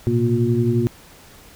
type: tone cluster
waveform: sine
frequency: 113.4 / 124.7 / 236 / 356.5 Hz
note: A#2 / B2 / A#3 / F4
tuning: -47 / +17 / +22 / +36 cents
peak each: -21 dBFS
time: 0.07-0.87 s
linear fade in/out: 0 ms
effects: pink hiss -46 dBFS RMS until 1.55 s